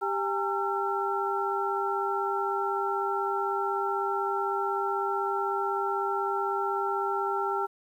sine tone cluster, 393.3 / 809 / 905 / 1354 Hz, G4 / G#5 / A5 / E6, +6 / -46 / +48 / +46 cents, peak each -31 / -32 / -33 / -31 dBFS, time 0.01-7.67 s, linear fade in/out 20 ms, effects 10-bit

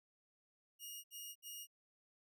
10% pulse tone bursts, 2862 Hz, F7, 42 cents sharp, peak -39 dBFS, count 3, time 0.79-1.672 s, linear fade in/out 50 ms, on 250 ms, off 66 ms, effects none

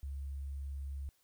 sine tone with sample-and-hold, 69.3 Hz, C#2, in tune, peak -38 dBFS, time 0.03-1.09 s, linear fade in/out 0 ms, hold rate 8820 Hz, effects white hiss -73 dBFS RMS until 1.23 s

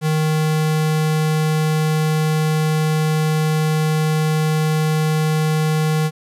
square tone, 155.56 Hz, D#3, in tune, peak -16 dBFS, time 0.01-6.11 s, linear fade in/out 50 ms, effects resampled to 32000 Hz + 9-bit

